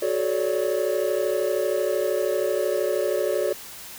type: chord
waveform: triangle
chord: D major seventh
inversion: first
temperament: equal with one note detuned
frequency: 370 / 430.2 / 554.4 / 587.3 Hz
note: F#4 / A4 / C#5 / D5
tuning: 0 / -39 / 0 / 0 cents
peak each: -25 dBFS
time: 0.02-3.53 s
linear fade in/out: 5 ms
effects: white hiss -40 dBFS RMS until 3.98 s